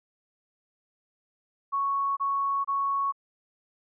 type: tone bursts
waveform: sine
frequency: 1108.7 Hz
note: C#6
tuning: in tune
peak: -24 dBFS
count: 3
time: 1.72-3.124 s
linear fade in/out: 20 ms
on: 450 ms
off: 27 ms
effects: none